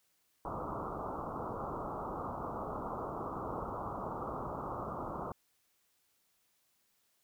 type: low-pass noise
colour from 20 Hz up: white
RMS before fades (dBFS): -40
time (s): 0.45-5.32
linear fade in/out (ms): 2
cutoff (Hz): 1300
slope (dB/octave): 96
effects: white hiss -75 dBFS RMS until 7.23 s